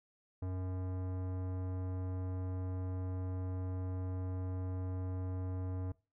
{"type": "tone with tanh clipping", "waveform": "sine", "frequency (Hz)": 92.5, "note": "F#2", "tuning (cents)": 0, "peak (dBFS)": -38, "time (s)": [0.42, 5.92], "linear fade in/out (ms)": 5, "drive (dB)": 18, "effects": ["noise-tail reverb RT60 0.3 s tail -21 dB re dry"]}